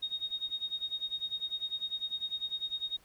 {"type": "tone with tremolo", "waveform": "sine", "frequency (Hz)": 3729, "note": "A#7", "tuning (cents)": 0, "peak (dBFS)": -30, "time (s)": [0.02, 2.97], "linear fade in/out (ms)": 10, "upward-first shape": "sine", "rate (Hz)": 10, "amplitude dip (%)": 90, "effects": ["pink hiss -64 dBFS RMS until 3.04 s"]}